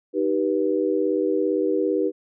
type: chord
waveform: sine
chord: Eb augmented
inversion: none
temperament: just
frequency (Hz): 311.1 / 388.9 / 486.1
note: Eb4 / G4 / B4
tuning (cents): 0 / -14 / -28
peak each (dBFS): -24 / -23 / -24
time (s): 0.13-2.12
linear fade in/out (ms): 50
effects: none